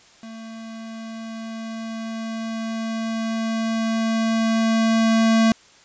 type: tone with level ramp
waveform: square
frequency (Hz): 224.6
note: A3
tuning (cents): +36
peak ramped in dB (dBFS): -36 to -14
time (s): 0.23-5.52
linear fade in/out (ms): 2
effects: white hiss -51 dBFS RMS until 5.84 s + resampled to 16000 Hz